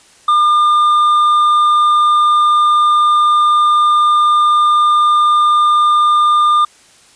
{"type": "tone with hard clipping", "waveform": "sine", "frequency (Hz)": 1204, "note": "D6", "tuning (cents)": 43, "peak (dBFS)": -9, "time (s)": [0.28, 6.65], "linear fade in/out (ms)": 5, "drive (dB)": 4, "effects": ["white hiss -46 dBFS RMS until 7.15 s", "resampled to 22050 Hz"]}